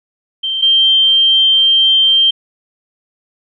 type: tone pair in turn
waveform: sine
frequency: 3136 / 3149 Hz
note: G7 / G7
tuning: 0 / +7 cents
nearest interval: unison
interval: 7 cents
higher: second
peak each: -15 / -7 dBFS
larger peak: second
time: 0.43-0.62 / 0.62-2.31 s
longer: second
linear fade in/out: 10 ms
effects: none